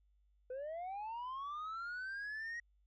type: linear sweep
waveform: sine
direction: up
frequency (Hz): 493.9 to 1900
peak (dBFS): -38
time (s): 0.5-2.6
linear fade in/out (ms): 5
effects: tanh soft clip ceiling -40 dBFS + added 50 Hz sine -69 dBFS peak until 2.86 s